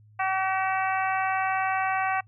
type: harmonic tone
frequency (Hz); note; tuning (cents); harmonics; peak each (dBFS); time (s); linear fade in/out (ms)
380.7; F#4; +49; 2 / 3 / 4 / 5 / 6 / 7; -26 / -30 / -32 / -34 / -36 / -37; 0.19-2.21; 10
effects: noise-tail reverb RT60 0.1 s tail -24 dB re dry + added 106 Hz sine -52 dBFS peak until 2.27 s